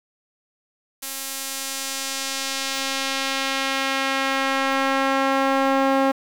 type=tone with band-pass filter sweep; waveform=sawtooth; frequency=270 Hz; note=C#4; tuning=45 cents flat; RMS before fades=-23 dBFS; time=1.02-6.12 s; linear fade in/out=10 ms; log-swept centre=12000 to 740 Hz; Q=0.76; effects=7-bit